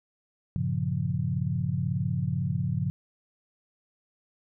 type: chord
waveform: sine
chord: G half-diminished seventh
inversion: none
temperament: equal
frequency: 98 / 116.54 / 138.59 / 174.61 Hz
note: G2 / Bb2 / Db3 / F3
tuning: 0 / 0 / 0 / 0 cents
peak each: -32 / -33 / -29 / -31 dBFS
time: 0.56-2.9 s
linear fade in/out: 0 ms
effects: none